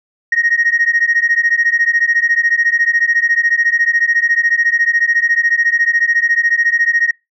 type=beating tone pair; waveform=sine; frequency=1864.7 / 1878.7 Hz; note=A#6 / A#6; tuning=0 / +13 cents; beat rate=14 Hz; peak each=-13 dBFS; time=0.32-7.11 s; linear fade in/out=5 ms; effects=noise-tail reverb RT60 0.2 s tail -24 dB re dry + tanh soft clip ceiling -5 dBFS